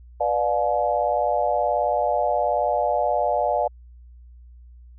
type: chord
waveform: sine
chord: B diminished seventh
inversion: none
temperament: just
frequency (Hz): 493.9 / 592.7 / 711.2 / 853.4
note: B4 / D5 / F5 / Ab5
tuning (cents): 0 / +16 / +31 / +47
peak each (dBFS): -28 / -23 / -23 / -26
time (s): 0.2-3.68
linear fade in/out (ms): 10
effects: added 60 Hz sine -43 dBFS peak until 4.98 s